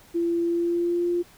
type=tone with pitch glide; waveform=sine; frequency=340 to 349 Hz; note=F4 to F4; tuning=-46 to -1 cents; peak=-21 dBFS; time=0.14-1.23 s; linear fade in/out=20 ms; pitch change=+45 cents; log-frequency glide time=0.44-1.1 s; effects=pink hiss -53 dBFS RMS until 1.37 s